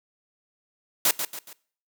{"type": "noise with echo", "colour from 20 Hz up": "white", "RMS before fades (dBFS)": -20, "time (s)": [1.05, 1.11], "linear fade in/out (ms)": 2, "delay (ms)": 140, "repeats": 3, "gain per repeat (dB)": -8, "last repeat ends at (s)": 1.53, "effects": ["noise-tail reverb RT60 0.5 s tail -21 dB re dry", "high-pass 200 Hz 12 dB/octave"]}